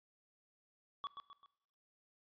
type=tone with echo; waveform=square; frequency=1129 Hz; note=C#6; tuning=31 cents sharp; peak=-39 dBFS; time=1.04-1.07 s; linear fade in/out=0 ms; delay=130 ms; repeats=3; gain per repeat=-7 dB; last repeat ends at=1.46 s; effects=noise-tail reverb RT60 0.8 s tail -19 dB re dry + resampled to 11025 Hz